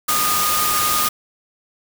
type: tone in noise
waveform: sine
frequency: 1229 Hz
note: D#6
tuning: 22 cents flat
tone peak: -20 dBFS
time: 0.08-1.09 s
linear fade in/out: 10 ms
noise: white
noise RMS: -20 dBFS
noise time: 0.08-1.09 s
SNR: -3 dB
effects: none